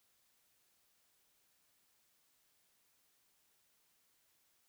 silence, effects white hiss -75 dBFS RMS until 4.68 s

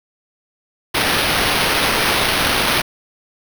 white noise with sample-and-hold, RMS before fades -17 dBFS, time 0.94-2.82 s, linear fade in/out 10 ms, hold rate 7350 Hz, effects none

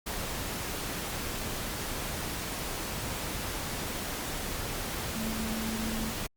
sine tone in noise, 221.6 Hz, A3, 13 cents sharp, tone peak -33 dBFS, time 5.15-6.11 s, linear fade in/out 10 ms, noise pink, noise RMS -35 dBFS, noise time 0.06-6.27 s, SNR -1 dB, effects Opus 48 kbps

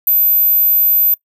sine tone, 13710 Hz, A9, 46 cents flat, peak -9 dBFS, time 0.07-1.14 s, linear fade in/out 2 ms, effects noise-tail reverb RT60 0.1 s tail -19 dB re dry

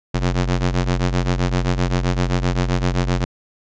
sawtooth ring-modulated tone, 90.5 Hz, F#2, 38 cents flat, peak -10 dBFS, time 0.14-3.25 s, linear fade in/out 10 ms, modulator 41.4 Hz, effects resampled to 16000 Hz

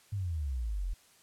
sine exponential sweep, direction down, 105.4 to 40.6 Hz, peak -31 dBFS, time 0.12-0.94 s, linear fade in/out 10 ms, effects white hiss -62 dBFS RMS until 1.22 s + low-pass 11000 Hz 12 dB/octave

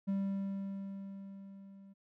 triangle tone with level ramp, 196 Hz, G3, in tune, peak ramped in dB -28 to -51 dBFS, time 0.07-1.94 s, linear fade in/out 20 ms, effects none

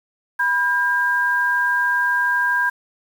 sine tone pair together, 981 / 1606.3 Hz, B5 / G6, -12 / +42 cents, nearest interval major sixth, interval 854 cents, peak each -22 / -17 dBFS, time 0.39-2.7 s, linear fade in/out 10 ms, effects 7-bit

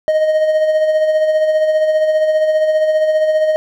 triangle tone with tremolo, 622.3 Hz, D#5, in tune, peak -7 dBFS, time 0.08-3.56 s, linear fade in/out 0 ms, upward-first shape sine, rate 15 Hz, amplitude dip 45%, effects none

